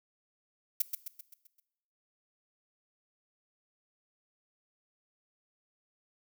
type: noise with echo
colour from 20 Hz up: violet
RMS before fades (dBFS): -27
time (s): 0.8-0.82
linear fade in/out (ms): 5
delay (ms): 130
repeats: 6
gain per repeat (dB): -6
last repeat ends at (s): 1.6
effects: noise-tail reverb RT60 0.9 s tail -18 dB re dry